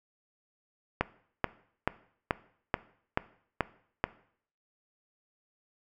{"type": "click train", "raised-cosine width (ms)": 0.5, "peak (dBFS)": -10, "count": 8, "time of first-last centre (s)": [1.01, 4.04], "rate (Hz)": 2.31, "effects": ["noise-tail reverb RT60 0.6 s tail -18 dB re dry"]}